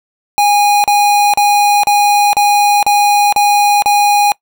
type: tone bursts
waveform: square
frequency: 821 Hz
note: G#5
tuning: 20 cents flat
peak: -8 dBFS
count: 8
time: 0.38-4.319 s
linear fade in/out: 0 ms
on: 460 ms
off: 37 ms
effects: noise-tail reverb RT60 0.1 s tail -23 dB re dry